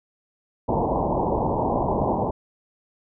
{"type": "low-pass noise", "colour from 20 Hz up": "white", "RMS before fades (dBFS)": -23, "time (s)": [0.68, 2.31], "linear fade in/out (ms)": 10, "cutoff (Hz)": 990, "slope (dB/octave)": 96, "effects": []}